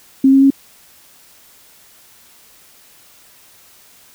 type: tone with pitch steps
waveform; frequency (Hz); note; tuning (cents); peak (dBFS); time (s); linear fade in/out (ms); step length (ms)
sine; 268.1 / 270.7 / 273.4; C4 / C#4 / C#4; +42 / -41 / -24; -6; 0.24-0.504; 5; 88
effects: white hiss -47 dBFS RMS until 4.14 s